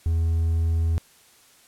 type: tone with hard clipping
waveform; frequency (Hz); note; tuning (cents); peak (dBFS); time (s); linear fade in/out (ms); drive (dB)
triangle; 82.4; E2; 0; -20; 0.06-0.98; 0; 5
effects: white hiss -55 dBFS RMS until 1.67 s + low-pass 12000 Hz 12 dB/octave